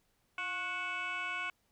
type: tone with frequency modulation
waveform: sine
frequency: 1849 Hz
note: A#6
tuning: 15 cents flat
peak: -33 dBFS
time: 0.38-1.5 s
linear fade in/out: 2 ms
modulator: 379 Hz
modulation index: 2.4
effects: tanh soft clip ceiling -32 dBFS + pink hiss -75 dBFS RMS until 1.71 s